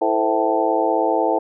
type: harmonic tone with a mistuned harmonic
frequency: 110.1 Hz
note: A2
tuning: 2 cents sharp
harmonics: 3 / 4 / 5 / 6 / 7 / 8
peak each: -23 / -23 / -23 / -23 / -23 / -23 dBFS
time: 0.01-1.39 s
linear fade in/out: 10 ms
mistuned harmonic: 5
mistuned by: -110 cents
effects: none